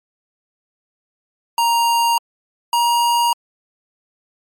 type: tone pair in turn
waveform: square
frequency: 935 / 946.4 Hz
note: A#5 / A#5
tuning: +5 / +26 cents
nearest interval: unison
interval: 21 cents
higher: second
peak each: -14 dBFS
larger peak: neither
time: 1.58-2.18 / 2.73-3.33 s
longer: neither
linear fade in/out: 2 ms
effects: MP3 64 kbps